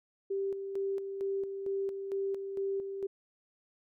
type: tone with tremolo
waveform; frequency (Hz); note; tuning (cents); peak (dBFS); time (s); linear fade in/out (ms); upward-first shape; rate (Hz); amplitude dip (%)
sine; 392; G4; 0; -30; 0.3-3.07; 10; square; 2.2; 50
effects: none